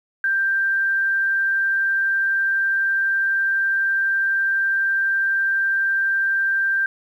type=tone; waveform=sine; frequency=1578 Hz; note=G6; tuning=11 cents sharp; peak=-17 dBFS; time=0.24-6.86 s; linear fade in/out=2 ms; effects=9-bit